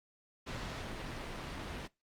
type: low-pass noise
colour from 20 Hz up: pink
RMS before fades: -42 dBFS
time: 0.46-1.88 s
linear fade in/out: 20 ms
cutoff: 4300 Hz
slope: 12 dB/octave
effects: noise-tail reverb RT60 0.2 s tail -21 dB re dry + Opus 48 kbps